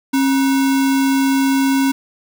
sine tone with sample-and-hold, 270 Hz, C#4, 45 cents flat, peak -12 dBFS, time 0.13-1.92 s, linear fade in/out 10 ms, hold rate 1225 Hz, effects none

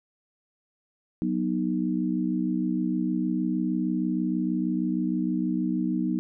sine chord, B major, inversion second, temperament equal with one note detuned, 185 / 244.7 / 311.1 Hz, F#3 / B3 / D#4, 0 / -16 / 0 cents, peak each -28 dBFS, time 1.22-6.19 s, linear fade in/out 0 ms, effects none

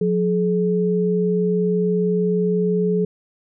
sine tone pair together, 179.5 / 425.7 Hz, F3 / G#4, +48 / +43 cents, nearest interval octave + minor third, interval 1495 cents, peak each -19 dBFS, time 0.01-3.05 s, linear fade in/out 5 ms, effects none

